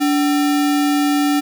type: tone with sample-and-hold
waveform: sine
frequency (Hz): 289.5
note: D4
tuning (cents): -25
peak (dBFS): -13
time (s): 0-1.41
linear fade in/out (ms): 20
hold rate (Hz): 1050
effects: none